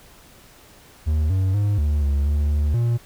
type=tone with pitch steps; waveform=triangle; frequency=77 / 94.8 / 102.6 / 74 / 70.7 / 73.4 / 73.9 / 118.2 Hz; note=D#2 / F#2 / G#2 / D2 / C#2 / D2 / D2 / A#2; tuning=-17 / +43 / -21 / +14 / +35 / 0 / +11 / +24 cents; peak=-15 dBFS; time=1.06-2.98 s; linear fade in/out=20 ms; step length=240 ms; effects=pink hiss -49 dBFS RMS until 3.05 s